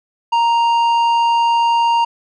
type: tone with tanh clipping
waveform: sine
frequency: 932.3 Hz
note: A#5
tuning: in tune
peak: -13 dBFS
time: 0.32-2.05 s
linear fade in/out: 10 ms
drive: 9 dB
effects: none